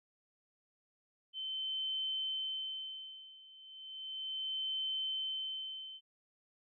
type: tone with tremolo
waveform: sine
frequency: 3078 Hz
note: G7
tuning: 32 cents flat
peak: -34 dBFS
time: 1.33-6.01 s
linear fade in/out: 50 ms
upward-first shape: sine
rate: 0.35 Hz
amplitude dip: 90%
effects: none